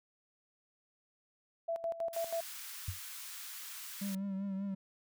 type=tone with tremolo; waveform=sine; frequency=667 Hz; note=E5; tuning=20 cents sharp; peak=-32 dBFS; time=1.68-2.41 s; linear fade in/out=10 ms; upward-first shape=square; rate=6.2 Hz; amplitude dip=75%
type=high-pass noise; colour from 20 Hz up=white; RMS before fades=-46 dBFS; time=2.13-4.15 s; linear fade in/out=2 ms; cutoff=1100 Hz; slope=24 dB/octave
type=tone with exponential decay; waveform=sine; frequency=92.6 Hz; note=F#2; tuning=2 cents sharp; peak=-31 dBFS; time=2.88-3 s; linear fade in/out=5 ms; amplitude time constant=24 ms
type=tone with vibrato; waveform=triangle; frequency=195.4 Hz; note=G3; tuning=5 cents flat; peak=-33 dBFS; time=4.01-4.75 s; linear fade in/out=10 ms; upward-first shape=triangle; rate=5.1 Hz; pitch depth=54 cents each way
effects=none